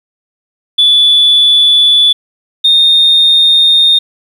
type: tone pair in turn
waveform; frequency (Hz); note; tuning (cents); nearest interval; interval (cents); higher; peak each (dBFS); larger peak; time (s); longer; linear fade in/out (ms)
sine; 3458 / 3668; A7 / A#7; -31 / -29; minor second; 102; second; -3; neither; 0.78-2.13 / 2.64-3.99; neither; 10
effects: tanh soft clip ceiling 0 dBFS + 7-bit